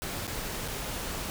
pink noise with dropouts, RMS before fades -35 dBFS, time 0.02-1.3 s, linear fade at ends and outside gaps 0 ms, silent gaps 0.27-0.277 / 0.678-0.683 s, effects none

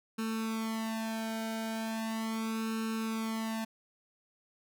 sawtooth tone with flanger, 222.8 Hz, A3, 22 cents sharp, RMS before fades -35 dBFS, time 0.18-3.65 s, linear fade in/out 10 ms, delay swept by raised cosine 0.74 to 1.33 ms, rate 0.38 Hz, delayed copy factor +0.95, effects none

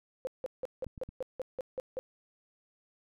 sine tone bursts, 517 Hz, C5, 21 cents flat, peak -32 dBFS, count 10, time 0.25-1.99 s, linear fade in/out 0 ms, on 21 ms, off 170 ms
clicks, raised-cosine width 5 ms, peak -33 dBFS, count 3, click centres 0.867 / 0.978 / 1.09 s
effects none

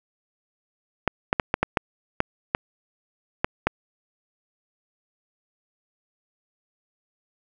clicks, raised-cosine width 0.5 ms, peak -4 dBFS, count 10, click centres 1.077 / 1.329 / 1.398 / 1.541 / 1.63 / 1.772 / 2.204 / 2.549 / 3.445 / 3.67 s, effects none

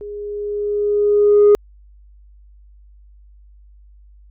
sine tone with level ramp, 413.1 Hz, G#4, 9 cents flat, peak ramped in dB -28 to -4 dBFS, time 0.01-1.55 s, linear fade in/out 0 ms, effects tanh soft clip ceiling -5 dBFS + added 50 Hz sine -43 dBFS peak until 4.3 s

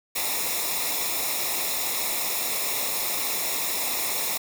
white noise with comb filter, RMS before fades -27 dBFS, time 0.15-4.38 s, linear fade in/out 10 ms, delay 0.65 ms, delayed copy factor -0.75, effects none

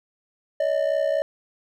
triangle ring-modulated tone, 600 Hz, D5, 37 cents sharp, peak -15 dBFS, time 0.6-1.22 s, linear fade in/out 0 ms, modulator 32 Hz, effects none

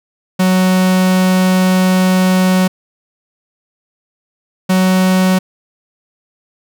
45% pulse tone pair in turn, 185.4 / 186.11 Hz, F#3 / F#3, +4 / +10 cents, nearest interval unison, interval 6 cents, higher second, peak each -9 dBFS, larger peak neither, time 0.39-2.68 / 4.69-5.39 s, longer first, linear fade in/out 10 ms, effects none

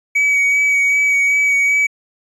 triangle tone with vibrato, 2267 Hz, C#7, 38 cents sharp, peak -10 dBFS, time 0.15-1.87 s, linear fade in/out 10 ms, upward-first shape sine, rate 2.6 Hz, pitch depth 16 cents each way, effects resampled to 24000 Hz

